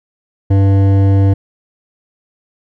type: tone with hard clipping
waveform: triangle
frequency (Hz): 98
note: G2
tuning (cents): 0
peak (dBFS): -9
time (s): 0.5-1.34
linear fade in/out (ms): 10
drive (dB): 16
effects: none